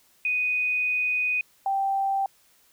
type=tone pair in turn; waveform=sine; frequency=2489 / 782.6 Hz; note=D#7 / G5; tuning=0 / -3 cents; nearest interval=octave + minor sixth; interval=2003 cents; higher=first; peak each=-22 dBFS; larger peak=neither; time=0.25-1.41 / 1.66-2.26 s; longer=first; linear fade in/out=2 ms; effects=white hiss -61 dBFS RMS until 2.72 s